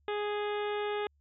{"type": "harmonic tone with a mistuned harmonic", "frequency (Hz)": 415.3, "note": "G#4", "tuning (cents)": 0, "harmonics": [1, 2, 3, 4, 5, 6, 7, 8, 9], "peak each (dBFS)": [-32, -38, -42, -44, -46, -48, -49, -50, -51], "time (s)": [0.08, 1.07], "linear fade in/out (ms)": 2, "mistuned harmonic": 9, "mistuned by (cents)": -63, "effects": ["added 72 Hz sine -66 dBFS peak until 1.2 s"]}